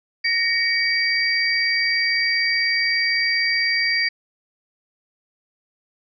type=tone cluster; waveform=sine; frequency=1864 / 2265 / 4719 Hz; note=A#6 / C#7 / D8; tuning=-1 / +37 / +7 cents; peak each=-22 dBFS; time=0.24-4.09 s; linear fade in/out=10 ms; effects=none